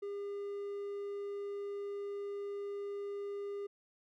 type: tone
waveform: triangle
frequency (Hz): 403.8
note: G#4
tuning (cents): -49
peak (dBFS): -36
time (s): 0.02-3.67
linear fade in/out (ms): 10
effects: none